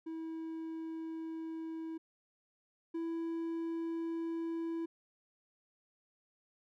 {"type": "tone pair in turn", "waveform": "triangle", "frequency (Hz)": [323.9, 330.9], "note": ["E4", "E4"], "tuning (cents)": [-30, 7], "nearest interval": "unison", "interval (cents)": 37, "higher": "second", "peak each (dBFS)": [-37, -33], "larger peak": "second", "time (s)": [[0.06, 1.98], [2.94, 4.86]], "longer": "neither", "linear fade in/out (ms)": 10, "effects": []}